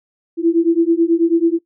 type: beating tone pair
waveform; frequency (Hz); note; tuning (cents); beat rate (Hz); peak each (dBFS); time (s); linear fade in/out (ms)
sine; 329.6 / 338.8; E4 / E4; 0 / +48; 9.2; -14; 0.37-1.59; 50
effects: noise-tail reverb RT60 0.1 s tail -18 dB re dry